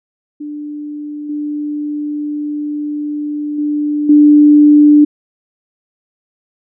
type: tone with level steps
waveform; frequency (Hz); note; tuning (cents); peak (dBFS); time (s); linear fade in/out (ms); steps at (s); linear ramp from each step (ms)
sine; 296.1; D4; +14; -22 / -17 / -13 / -3; 0.4-5.05; 10; 1.29 / 3.58 / 4.09; 5
effects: none